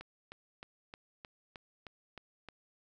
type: click train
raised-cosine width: 0.3 ms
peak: -30 dBFS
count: 9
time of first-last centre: 0.01-2.487 s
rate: 3.23 Hz
effects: none